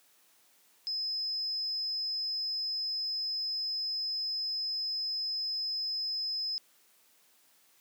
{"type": "tone", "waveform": "sine", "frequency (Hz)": 5100, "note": "D#8", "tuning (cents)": 42, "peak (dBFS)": -31, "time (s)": [0.87, 6.58], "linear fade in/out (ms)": 0, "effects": ["white hiss -65 dBFS RMS until 7.8 s", "high-pass 200 Hz 12 dB/octave"]}